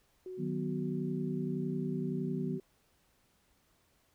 sine tone with pitch glide, 370 to 379.5 Hz, F#4 to F#4, 0 to +44 cents, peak -40 dBFS, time 0.26-2.6 s, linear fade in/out 2 ms, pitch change +44 cents, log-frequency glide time 0.39-1.84 s
sine chord, B major, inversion first, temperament just, 154.34 / 185.21 / 246.9 Hz, D#3 / F#3 / B3, -14 / +2 / 0 cents, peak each -37 dBFS, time 0.37-2.6 s, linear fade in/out 50 ms
effects pink hiss -71 dBFS RMS until 4.14 s

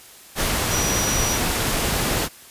sine tone in noise, 5830 Hz, F#8, 26 cents flat, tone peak -24 dBFS, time 0.69-1.39 s, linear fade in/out 50 ms, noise pink, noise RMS -22 dBFS, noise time 0.35-2.29 s, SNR -5 dB, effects white hiss -45 dBFS RMS until 2.5 s + resampled to 32000 Hz

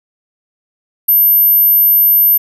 sine tone, 13000 Hz, G#9, 38 cents flat, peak -6 dBFS, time 1.08-2.38 s, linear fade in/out 10 ms, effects none

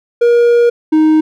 triangle tone pair in turn, 474.9 / 311.9 Hz, A#4 / D#4, +32 / +4 cents, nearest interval perfect fifth, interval 728 cents, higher first, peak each -4 dBFS, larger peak neither, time 0.21-0.7 / 0.92-1.21 s, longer first, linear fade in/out 10 ms, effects none

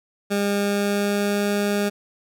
20% pulse tone with pitch glide, 202.1 to 204.1 Hz, G#3 to G#3, -47 to -30 cents, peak -15 dBFS, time 0.3-1.9 s, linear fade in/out 20 ms, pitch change +17 cents, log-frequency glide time 0.57-1.53 s, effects none

